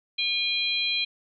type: harmonic tone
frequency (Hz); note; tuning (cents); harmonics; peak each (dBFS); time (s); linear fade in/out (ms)
810; G#5; -43; 3 / 4 / 5; -28 / -28 / -28; 0.18-1.05; 10
effects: none